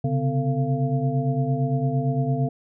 sine tone cluster, 131.7 / 140.5 / 254 / 448.2 / 686 Hz, C3 / C#3 / B3 / A4 / F5, +12 / +24 / +49 / +32 / -31 cents, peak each -26 / -23 / -28 / -32 / -31 dBFS, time 0.04-2.49 s, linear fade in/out 5 ms, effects none

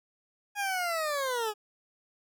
20% pulse linear sweep, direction down, 828 to 410 Hz, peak -24 dBFS, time 0.55-1.54 s, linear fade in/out 50 ms, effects none

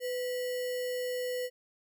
sine tone with sample-and-hold, 500 Hz, B4, 21 cents sharp, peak -31 dBFS, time 0-1.5 s, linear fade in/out 50 ms, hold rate 2450 Hz, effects none

